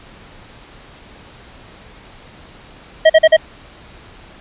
square tone bursts, 636 Hz, D#5, 38 cents sharp, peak -5 dBFS, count 4, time 3.05-3.368 s, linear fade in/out 10 ms, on 48 ms, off 42 ms, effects pink hiss -41 dBFS RMS until 4.4 s + resampled to 8000 Hz

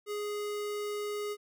square tone, 415.3 Hz, G#4, in tune, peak -34 dBFS, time 0.06-1.37 s, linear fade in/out 50 ms, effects none

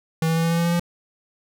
square tone with pitch steps, 161.7 / 163.2 / 164.72 / 166.25 / 167.79 / 169.35 / 170.92 / 172.51 Hz, E3 / E3 / E3 / E3 / E3 / E3 / F3 / F3, -33 / -17 / -1 / +15 / +31 / +47 / -37 / -21 cents, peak -19 dBFS, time 0.22-0.796 s, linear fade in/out 2 ms, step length 72 ms, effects none

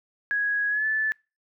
sine tone with pitch glide, 1662 to 1744.6 Hz, G#6 to A6, +1 to -15 cents, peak -22 dBFS, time 0.31-1.12 s, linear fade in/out 0 ms, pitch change +84 cents, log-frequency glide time 0.69-0.86 s, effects noise-tail reverb RT60 0.3 s tail -26 dB re dry

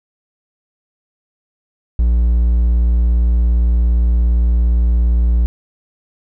triangle tone, 58.7 Hz, A#1, 13 cents sharp, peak -8 dBFS, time 1.99-5.46 s, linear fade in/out 0 ms, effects none

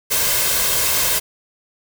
white noise with comb filter, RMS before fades -18 dBFS, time 0.1-1.2 s, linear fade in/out 20 ms, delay 1.9 ms, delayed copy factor +0.55, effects none

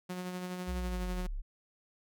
sawtooth tone with tremolo, 181.4 Hz, F#3, 34 cents flat, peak -32 dBFS, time 0.09-1.27 s, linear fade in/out 10 ms, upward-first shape sine, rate 12 Hz, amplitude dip 35%
sine linear sweep, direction down, 66.4 to 30.87 Hz, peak -34 dBFS, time 0.67-1.42 s, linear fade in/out 20 ms
effects none

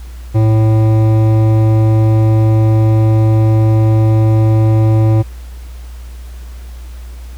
sine tone with hard clipping, 110 Hz, A2, in tune, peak -9 dBFS, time 0.34-5.23 s, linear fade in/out 20 ms, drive 13 dB, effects added 60 Hz sine -26 dBFS peak until 7.37 s + pink hiss -43 dBFS RMS until 7.37 s

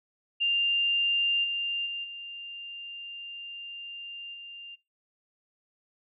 sine tone with level steps, 2794 Hz, F7, in tune, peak -23 / -28 / -32 / -38 / -41 dBFS, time 0.4-4.76 s, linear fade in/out 20 ms, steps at 1.43 / 1.85 / 2.03 / 4.33 s, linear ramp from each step 20 ms, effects noise-tail reverb RT60 0.3 s tail -25 dB re dry

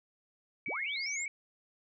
sine tone with vibrato, 2217 Hz, C#7, in tune, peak -35 dBFS, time 0.66-1.28 s, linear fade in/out 2 ms, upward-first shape square, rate 5 Hz, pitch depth 47 cents each way
sine linear sweep, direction up, 38.89 to 7902 Hz, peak -37 dBFS, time 0.67-1.26 s, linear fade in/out 20 ms
effects none

